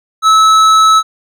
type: tone with hard clipping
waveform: triangle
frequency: 1300 Hz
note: E6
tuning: 24 cents flat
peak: -6 dBFS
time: 0.22-1.03 s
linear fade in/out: 50 ms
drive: 14 dB
effects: none